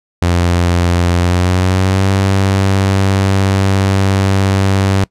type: tone with pitch glide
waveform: sawtooth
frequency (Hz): 87.4 to 96.98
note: F2 to G2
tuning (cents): +2 to -18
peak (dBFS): -6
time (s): 0.22-5.04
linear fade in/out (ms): 0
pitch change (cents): +180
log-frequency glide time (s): 1.16-2.08
effects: noise-tail reverb RT60 0.1 s tail -22 dB re dry + low-pass 9000 Hz 12 dB/octave